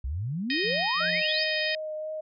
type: exponential sweep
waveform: sine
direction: up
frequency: 59 to 5270 Hz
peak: -28 dBFS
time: 0.04-1.44 s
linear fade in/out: 5 ms
type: harmonic tone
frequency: 622.3 Hz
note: D#5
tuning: in tune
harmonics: 3 / 4 / 5 / 6 / 7 / 8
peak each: -30 / -32 / -35 / -35 / -38 / -34 dBFS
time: 0.5-1.75 s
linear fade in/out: 2 ms
type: tone with tremolo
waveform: triangle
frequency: 174.61 Hz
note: F3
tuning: in tune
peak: -33 dBFS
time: 0.63-1.23 s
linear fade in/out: 20 ms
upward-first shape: sine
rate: 2.6 Hz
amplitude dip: 100%
type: tone with vibrato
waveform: sine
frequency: 620 Hz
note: D#5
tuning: 6 cents flat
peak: -31 dBFS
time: 1-2.21 s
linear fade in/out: 10 ms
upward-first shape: triangle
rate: 2.9 Hz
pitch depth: 14 cents each way
effects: none